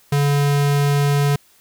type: tone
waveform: square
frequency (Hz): 143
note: D3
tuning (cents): -46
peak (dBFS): -15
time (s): 0.12-1.36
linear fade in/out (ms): 5
effects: white hiss -54 dBFS RMS until 1.6 s